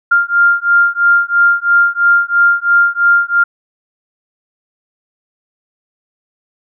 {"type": "beating tone pair", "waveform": "sine", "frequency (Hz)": [1396.9, 1399.9], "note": ["F6", "F6"], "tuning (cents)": [0, 4], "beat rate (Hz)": 3, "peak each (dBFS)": [-11, -11], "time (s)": [0.11, 3.44], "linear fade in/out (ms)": 10, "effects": []}